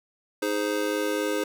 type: chord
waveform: square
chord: Ab major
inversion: second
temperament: just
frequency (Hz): 311.5 / 415.3 / 519.1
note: Eb4 / Ab4 / C5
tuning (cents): +2 / 0 / -14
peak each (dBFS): -30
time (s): 0.42-1.44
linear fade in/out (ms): 5
effects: none